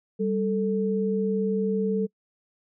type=tone pair together; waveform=sine; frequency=196 / 441 Hz; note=G3 / A4; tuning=0 / +4 cents; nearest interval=octave + major second; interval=1404 cents; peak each=-25 dBFS; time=0.19-2.07 s; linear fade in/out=20 ms; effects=noise-tail reverb RT60 0.1 s tail -26 dB re dry